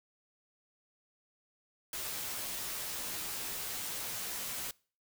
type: noise with comb filter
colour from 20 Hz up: white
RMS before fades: -39 dBFS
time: 1.93-4.71 s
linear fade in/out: 2 ms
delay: 14 ms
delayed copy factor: -0.65
effects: noise-tail reverb RT60 0.4 s tail -24 dB re dry